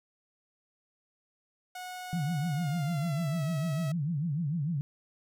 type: tone with pitch glide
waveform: sawtooth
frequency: 731 to 647.5 Hz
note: F#5 to E5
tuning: -21 to -31 cents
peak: -35 dBFS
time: 1.75-3.92 s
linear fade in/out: 5 ms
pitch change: -210 cents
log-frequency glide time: 2.48-3.47 s
type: tone with vibrato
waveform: sine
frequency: 155.4 Hz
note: D#3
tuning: 2 cents flat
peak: -28 dBFS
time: 2.13-4.81 s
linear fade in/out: 0 ms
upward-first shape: triangle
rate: 6.7 Hz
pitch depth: 260 cents each way
effects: none